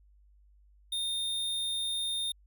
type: tone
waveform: square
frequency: 3649 Hz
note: A#7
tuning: 38 cents flat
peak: -31 dBFS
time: 0.92-2.32 s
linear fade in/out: 5 ms
effects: added 50 Hz sine -58 dBFS peak until 2.46 s